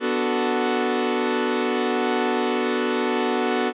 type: chord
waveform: sawtooth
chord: B minor seventh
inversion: none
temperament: equal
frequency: 246.9 / 293.7 / 370 / 440 Hz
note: B3 / D4 / F#4 / A4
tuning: 0 / 0 / 0 / 0 cents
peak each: -21 / -26 / -21 / -22 dBFS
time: 0-3.73 s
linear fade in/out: 50 ms
effects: resampled to 8000 Hz